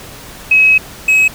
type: tone pair in turn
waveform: sine / triangle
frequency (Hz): 2556 / 2556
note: D#7 / D#7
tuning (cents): +46 / +46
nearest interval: unison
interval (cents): 0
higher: neither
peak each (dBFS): -5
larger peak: neither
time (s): 0.51-0.78 / 1.08-1.28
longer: first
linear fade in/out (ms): 5
effects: pink hiss -33 dBFS RMS until 1.34 s